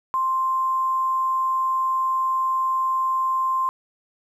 sine tone with quantisation, 1050 Hz, C6, 6 cents sharp, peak -19 dBFS, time 0.14-3.69 s, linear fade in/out 0 ms, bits 8, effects none

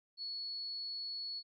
sine tone, 4390 Hz, C#8, 18 cents flat, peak -39 dBFS, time 0.17-1.43 s, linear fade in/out 50 ms, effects none

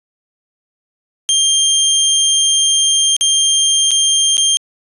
20% pulse tone with dropouts, 3188 Hz, G7, 28 cents sharp, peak -5 dBFS, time 1.29-4.57 s, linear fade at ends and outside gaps 0 ms, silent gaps 3.165-3.21 / 3.908-3.915 / 4.369-4.379 s, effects resampled to 24000 Hz

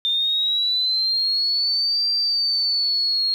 sine linear two-way sweep, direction up then down, 3599 to 4715 to 4255 Hz, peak -18 dBFS, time 0.05-3.34 s, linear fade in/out 0 ms, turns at 2.09 s, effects 8-bit

